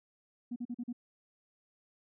sine tone bursts, 241.5 Hz, B3, 39 cents flat, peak -34 dBFS, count 5, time 0.51-0.929 s, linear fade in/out 10 ms, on 51 ms, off 41 ms, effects tanh soft clip ceiling -30 dBFS

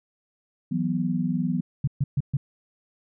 sine chord, E suspended second, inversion none, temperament equal, 164.81 / 185 / 246.9 Hz, E3 / F#3 / B3, 0 / 0 / 0 cents, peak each -27 dBFS, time 0.71-1.61 s, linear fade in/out 10 ms
sine tone bursts, 138.59 Hz, C#3, in tune, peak -19 dBFS, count 4, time 1.84-2.37 s, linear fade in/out 5 ms, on 35 ms, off 130 ms
effects none

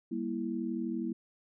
sine chord, E diminished, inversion first, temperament just, 197.78 / 237.3 / 329.6 Hz, G3 / Bb3 / E4, +16 / +31 / 0 cents, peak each -38 / -35 / -36 dBFS, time 0.11-1.13 s, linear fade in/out 10 ms, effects none

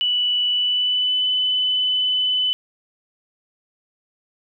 sine tone with pitch glide, 2960 to 3008 Hz, F#7 to F#7, 0 to +28 cents, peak -17 dBFS, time 0.01-2.53 s, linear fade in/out 0 ms, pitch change +28 cents, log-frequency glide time 0.49-1.27 s, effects none

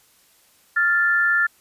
sine tone pair together, 1396.9 / 1758.2 Hz, F6 / A6, 0 / -2 cents, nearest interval major third, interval 398 cents, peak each -19 / -18 dBFS, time 0.76-1.47 s, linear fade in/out 10 ms, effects white hiss -57 dBFS RMS until 1.6 s + resampled to 32000 Hz

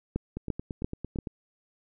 two click trains, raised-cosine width 3 ms, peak -15 / -21 dBFS, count 4 / 9, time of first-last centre 0.16-1.187 / 0.37-1.272 s, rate 2.92 / 8.87 Hz, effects none

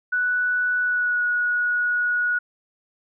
sine tone with pitch glide, 1480 to 1457.9 Hz, F#6 to F#6, 0 to -26 cents, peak -19 dBFS, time 0.12-2.39 s, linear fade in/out 10 ms, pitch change -26 cents, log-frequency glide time 0.81-1.24 s, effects none

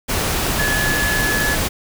sine tone in noise, 1707 Hz, G#6, 47 cents sharp, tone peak -19 dBFS, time 0.58-1.56 s, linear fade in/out 20 ms, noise pink, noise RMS -20 dBFS, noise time 0.08-1.69 s, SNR -2 dB, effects none

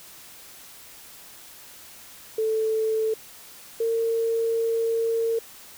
sine tone pair in turn, 440 / 456.1 Hz, A4 / A#4, 0 / -38 cents, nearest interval minor second, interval 62 cents, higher second, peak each -21 dBFS, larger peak neither, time 2.38-3.14 / 3.8-5.39 s, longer second, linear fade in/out 5 ms, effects white hiss -46 dBFS RMS until 5.77 s

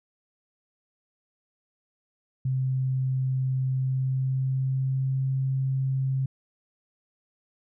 sine tone with pitch glide, 130.81 to 133.17 Hz, C3 to C3, 0 to +31 cents, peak -23 dBFS, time 2.45-6.26 s, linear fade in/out 5 ms, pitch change +31 cents, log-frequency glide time 3.69-5.26 s, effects none

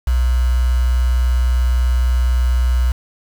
sine tone with quantisation, 61.74 Hz, B1, in tune, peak -12 dBFS, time 0.07-2.92 s, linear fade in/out 5 ms, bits 5, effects none

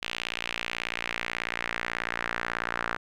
sawtooth tone with band-pass filter sweep, 58.27 Hz, A#1, in tune, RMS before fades -33 dBFS, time 0.02-2.97 s, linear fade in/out 10 ms, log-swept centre 2900 to 1500 Hz, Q 2.3, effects none

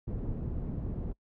pink low-pass noise, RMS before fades -35 dBFS, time 0.07-1.13 s, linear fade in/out 10 ms, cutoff 290 Hz, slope 12 dB/octave, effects noise-tail reverb RT60 0.1 s tail -24 dB re dry

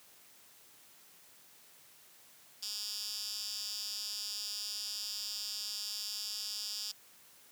10% pulse tone with high-pass filter, 207.7 Hz, G#3, in tune, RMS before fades -40 dBFS, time 2.62-6.92 s, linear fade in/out 10 ms, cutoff 4700 Hz, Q 3.9, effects white hiss -60 dBFS RMS until 7.51 s + high-pass 100 Hz 12 dB/octave

